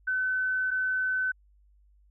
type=tone pair in turn; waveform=sine; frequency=1516 / 1516 Hz; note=F#6 / F#6; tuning=+42 / +42 cents; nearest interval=unison; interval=0 cents; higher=neither; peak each=-25 dBFS; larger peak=neither; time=0.07-0.71 / 0.71-1.32 s; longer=first; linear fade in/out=10 ms; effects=added 50 Hz sine -58 dBFS peak until 2.1 s